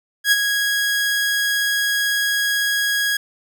sawtooth tone with ADSR envelope, 1653 Hz, G#6, 9 cents flat, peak -7 dBFS, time 0.24-3.17 s, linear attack 78 ms, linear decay 30 ms, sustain -7 dB, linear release 5 ms, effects none

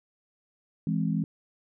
sine chord, E augmented, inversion none, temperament equal, 164.81 / 207.7 / 261.6 Hz, E3 / G#3 / B#3, 0 / 0 / 0 cents, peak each -27 / -29 / -32 dBFS, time 0.87-1.24 s, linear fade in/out 2 ms, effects none

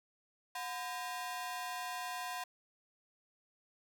sawtooth ring-modulated tone, 869 Hz, A5, 22 cents flat, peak -32 dBFS, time 0.55-2.44 s, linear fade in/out 5 ms, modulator 144 Hz, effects none

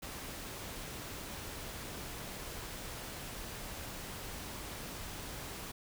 pink noise, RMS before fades -44 dBFS, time 0.02-5.72 s, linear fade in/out 10 ms, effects none

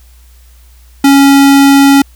square tone, 277.5 Hz, C#4, 2 cents sharp, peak -3 dBFS, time 1.04-2.02 s, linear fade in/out 5 ms, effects added 60 Hz sine -37 dBFS peak until 2.15 s + white hiss -48 dBFS RMS until 2.15 s

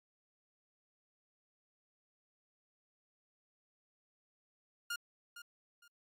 sawtooth tone with echo, 1414 Hz, F6, 21 cents sharp, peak -33 dBFS, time 4.9-4.96 s, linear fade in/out 5 ms, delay 460 ms, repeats 2, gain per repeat -12 dB, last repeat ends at 5.88 s, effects AAC 64 kbps

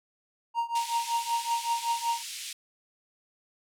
triangle tone with tremolo, 932.3 Hz, A#5, in tune, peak -21 dBFS, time 0.54-2.23 s, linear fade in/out 50 ms, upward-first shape triangle, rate 5.3 Hz, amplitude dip 95%
pink band-pass noise, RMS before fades -39 dBFS, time 0.75-2.53 s, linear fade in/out 5 ms, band 2500 to 11000 Hz, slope 24 dB/octave
effects none

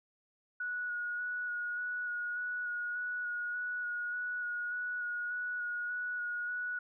sine tone with vibrato, 1458 Hz, F#6, 26 cents flat, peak -34 dBFS, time 0.6-6.79 s, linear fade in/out 5 ms, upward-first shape square, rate 1.7 Hz, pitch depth 13 cents each way, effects none

